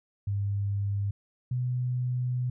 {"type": "tone pair in turn", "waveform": "sine", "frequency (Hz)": [100.5, 124.99], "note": ["G2", "B2"], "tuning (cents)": [44, 21], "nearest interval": "major third", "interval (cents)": 377, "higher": "second", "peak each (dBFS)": -26, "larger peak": "neither", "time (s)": [[0.27, 1.11], [1.51, 2.5]], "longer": "second", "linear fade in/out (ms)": 5, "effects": []}